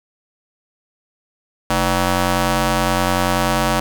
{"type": "ring-modulated tone", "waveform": "10% pulse", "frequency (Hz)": 181, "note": "F#3", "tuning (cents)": -38, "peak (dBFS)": -4, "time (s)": [1.7, 3.8], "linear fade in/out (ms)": 2, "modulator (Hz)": 407, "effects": []}